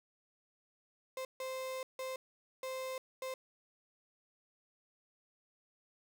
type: tone bursts at uneven times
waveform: 35% pulse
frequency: 521 Hz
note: C5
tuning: 7 cents flat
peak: -37 dBFS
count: 5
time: 1.17-1.25 / 1.4-1.83 / 1.99-2.16 / 2.63-2.98 / 3.22-3.34 s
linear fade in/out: 2 ms
effects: none